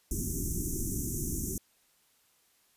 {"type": "band-stop noise", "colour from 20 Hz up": "pink", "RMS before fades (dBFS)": -33, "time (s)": [0.11, 1.58], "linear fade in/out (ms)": 2, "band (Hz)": [390, 5800], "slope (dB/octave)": 96, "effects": ["white hiss -68 dBFS RMS until 2.76 s", "resampled to 32000 Hz"]}